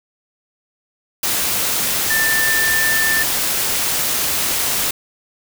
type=tone in noise; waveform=sine; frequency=1779 Hz; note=A6; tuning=19 cents sharp; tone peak=-16 dBFS; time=2.1-3.23 s; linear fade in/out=5 ms; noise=white; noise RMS=-19 dBFS; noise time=1.23-4.91 s; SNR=0 dB; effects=none